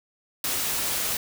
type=noise; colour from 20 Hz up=white; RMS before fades=-27 dBFS; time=0.44-1.17 s; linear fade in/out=2 ms; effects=none